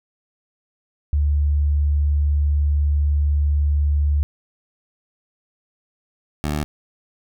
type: tone pair in turn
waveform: sine / 15% pulse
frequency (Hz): 73 / 74.71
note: D2 / D2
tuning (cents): -10 / +30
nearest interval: unison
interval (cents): 40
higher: second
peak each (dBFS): -15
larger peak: neither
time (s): 1.13-4.23 / 6.44-6.64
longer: first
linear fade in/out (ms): 0
effects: none